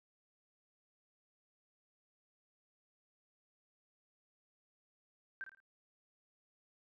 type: tone with echo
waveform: sine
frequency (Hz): 1568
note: G6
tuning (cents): 0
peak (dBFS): -40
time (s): 5.41-5.44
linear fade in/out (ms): 0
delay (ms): 54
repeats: 3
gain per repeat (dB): -9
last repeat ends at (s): 5.602
effects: none